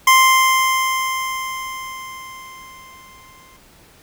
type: tone with exponential decay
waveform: 25% pulse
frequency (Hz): 1046.5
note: C6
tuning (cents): 0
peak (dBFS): -4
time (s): 0.07-3.57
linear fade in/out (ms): 5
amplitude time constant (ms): 760
effects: pink hiss -49 dBFS RMS until 4.02 s